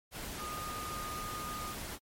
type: tone in noise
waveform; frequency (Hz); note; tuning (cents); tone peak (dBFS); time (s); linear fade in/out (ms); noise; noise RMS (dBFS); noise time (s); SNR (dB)
sine; 1227; D#6; -25; -40; 0.37-1.76; 50; pink; -42; 0.11-1.99; -1
effects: MP3 64 kbps